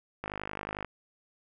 click train, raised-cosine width 0.5 ms, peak -20 dBFS, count 32, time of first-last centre 0.24-0.847 s, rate 51.1 Hz, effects none

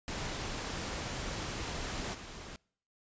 pink noise with level steps, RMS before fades -38 / -46 dBFS, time 0.08-2.56 s, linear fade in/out 0 ms, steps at 2.13 s, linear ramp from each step 20 ms, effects noise-tail reverb RT60 0.6 s tail -26 dB re dry + resampled to 16000 Hz

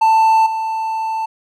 triangle tone with level steps, 887 Hz, A5, 14 cents sharp, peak -7 / -16 dBFS, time 0.01-1.26 s, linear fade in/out 10 ms, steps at 0.46 s, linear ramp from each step 5 ms, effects none

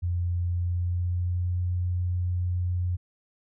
sine tone with pitch glide, 87.6 to 89.29 Hz, F2 to F2, +6 to +39 cents, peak -24 dBFS, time 0.02-2.97 s, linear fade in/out 20 ms, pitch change +33 cents, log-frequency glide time 0.44-1.62 s, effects none

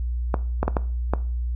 clicks, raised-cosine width 1 ms, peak -7 dBFS, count 5, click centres 0.342 / 0.63 / 0.68 / 0.768 / 1.136 s, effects noise-tail reverb RT60 0.4 s tail -17 dB re dry + added 60 Hz sine -23 dBFS peak until 1.55 s

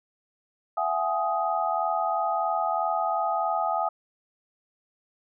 sine tone cluster, 672 / 754 / 837 / 1251 Hz, E5 / F#5 / G#5 / D#6, +33 / +32 / +13 / +9 cents, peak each -29 dBFS, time 0.77-3.89 s, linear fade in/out 5 ms, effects none

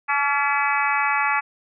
harmonic tone with a mistuned harmonic, 285.2 Hz, C#4, 49 cents sharp, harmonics 3 / 4 / 5 / 6 / 7 / 8 / 9, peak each -24 / -25 / -26 / -27 / -27 / -28 / -29 dBFS, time 0.08-1.41 s, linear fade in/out 20 ms, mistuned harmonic 5, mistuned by -52 cents, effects none

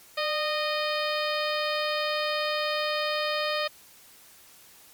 harmonic tone with a mistuned harmonic, 616 Hz, D#5, 17 cents flat, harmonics 1 / 2 / 3 / 4 / 5 / 6 / 7 / 8, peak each -29 / -32 / -34 / -35 / -36 / -37 / -37 / -38 dBFS, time 0.17-3.68 s, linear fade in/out 10 ms, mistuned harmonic 1, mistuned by -47 cents, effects white hiss -53 dBFS RMS until 4.93 s + MP3 96 kbps

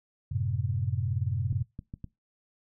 sine chord, F# diminished, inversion none, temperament equal, 92.5 / 110 / 130.81 Hz, F#2 / A2 / C3, 0 / 0 / 0 cents, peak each -31 dBFS, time 0.31-1.63 s, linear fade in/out 10 ms
clicks, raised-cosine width 5 ms, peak -26 dBFS, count 4, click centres 1.527 / 1.791 / 1.939 / 2.043 s
effects noise-tail reverb RT60 0.2 s tail -21 dB re dry

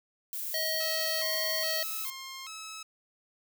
violet noise, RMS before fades -36 dBFS, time 0.33-2.1 s, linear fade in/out 0 ms
harmonic tone, 634 Hz, D#5, 32 cents sharp, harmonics 1 / 3 / 5 / 7 / 9, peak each -35 / -36 / -40 / -33 / -43 dBFS, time 0.54-1.83 s, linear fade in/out 2 ms
10% pulse tone with vibrato, 1174.7 Hz, D6, in tune, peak -32 dBFS, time 0.8-2.83 s, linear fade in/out 5 ms, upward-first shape square, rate 1.2 Hz, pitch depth 170 cents each way
effects none

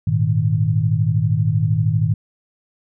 sine chord, Ab suspended second, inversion none, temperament equal, 103.83 / 116.54 / 155.56 Hz, Ab2 / Bb2 / Eb3, 0 / 0 / 0 cents, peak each -19 dBFS, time 0.07-2.14 s, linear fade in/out 5 ms, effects none

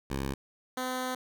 10% pulse tone pair in turn, 67.8 / 255.2 Hz, C#2 / C4, -38 / -43 cents, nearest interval octave + major seventh, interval 2295 cents, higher second, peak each -23 dBFS, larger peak neither, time 0.1-0.34 / 0.77-1.15 s, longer second, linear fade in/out 5 ms, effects none

